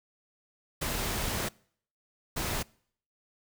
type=noise bursts at uneven times; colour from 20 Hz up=pink; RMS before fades=-32 dBFS; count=2; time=0.81-1.49 / 2.36-2.63 s; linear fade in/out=10 ms; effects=noise-tail reverb RT60 0.6 s tail -25 dB re dry